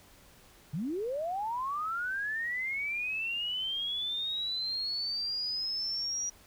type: linear sweep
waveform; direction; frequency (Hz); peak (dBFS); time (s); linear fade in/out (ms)
sine; up; 132.6 to 5780; -31; 0.73-6.3; 10
effects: pink hiss -58 dBFS RMS until 6.46 s